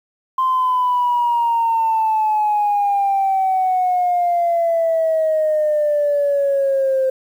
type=exponential sweep; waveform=sine; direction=down; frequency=1046.5 to 523.3 Hz; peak=-13 dBFS; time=0.38-7.1 s; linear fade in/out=5 ms; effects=tanh soft clip ceiling -10 dBFS + 8-bit